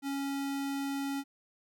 square tone, 277.2 Hz, C#4, in tune, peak -33 dBFS, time 0.02-1.24 s, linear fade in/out 50 ms, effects none

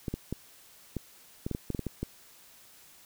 clicks, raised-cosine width 3 ms, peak -19 dBFS, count 12, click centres 0.082 / 0.14 / 0.326 / 0.967 / 1.465 / 1.513 / 1.549 / 1.703 / 1.748 / 1.793 / 1.867 / 2.03 s, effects white hiss -56 dBFS RMS until 3.05 s

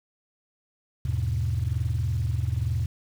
sine tone cluster, 80.3 / 102.6 / 123.5 Hz, E2 / G#2 / B2, -45 / -21 / 0 cents, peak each -27 dBFS, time 1.05-2.86 s, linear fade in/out 5 ms, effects tanh soft clip ceiling -17 dBFS + 8-bit

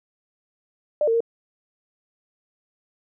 sine tone with pitch steps, 597 / 455.4 / 462.3 Hz, D5 / A#4 / A#4, +28 / -40 / -14 cents, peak -17 dBFS, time 1.01-1.205 s, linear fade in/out 2 ms, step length 65 ms, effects none

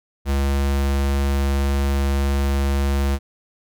square tone, 69.3 Hz, C#2, in tune, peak -18 dBFS, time 0.25-3.19 s, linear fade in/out 50 ms, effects none

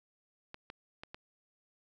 clicks, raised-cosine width 0.3 ms, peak -28 dBFS, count 4, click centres 0.544 / 0.701 / 1.035 / 1.145 s, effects none

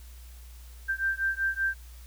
sine beating tone pair, 1571 / 1576.2 Hz, G6 / G6, +3 / +9 cents, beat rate 5.2 Hz, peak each -29 dBFS, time 0.88-1.75 s, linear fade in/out 20 ms, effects added 60 Hz sine -44 dBFS peak until 2.06 s + white hiss -56 dBFS RMS until 2.06 s

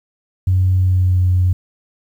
sine tone with pitch glide, 92.7 to 90.84 Hz, F#2 to F#2, +4 to -31 cents, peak -10 dBFS, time 0.47-1.53 s, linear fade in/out 5 ms, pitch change -35 cents, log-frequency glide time 0.77-1.26 s, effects tanh soft clip ceiling -6 dBFS + 8-bit

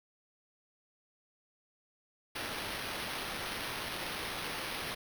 white noise with sample-and-hold, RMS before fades -39 dBFS, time 2.35-4.95 s, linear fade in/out 10 ms, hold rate 7350 Hz, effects none

